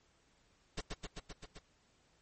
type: noise with echo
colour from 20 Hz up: pink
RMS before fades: -38 dBFS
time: 0.77-0.81 s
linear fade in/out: 10 ms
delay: 130 ms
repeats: 6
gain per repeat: -2 dB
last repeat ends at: 1.59 s
effects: pink hiss -71 dBFS RMS until 2.21 s + MP3 32 kbps